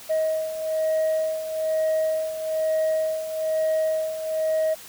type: beating tone pair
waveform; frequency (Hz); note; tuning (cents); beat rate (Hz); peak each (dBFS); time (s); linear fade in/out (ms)
sine; 631 / 632.1; D#5 / D#5; +24 / +27; 1.1; -26 / -21; 0.09-4.75; 20
effects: tanh soft clip ceiling -18 dBFS + white hiss -43 dBFS RMS until 4.88 s